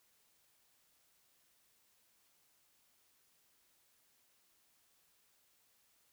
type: silence
effects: white hiss -73 dBFS RMS until 6.12 s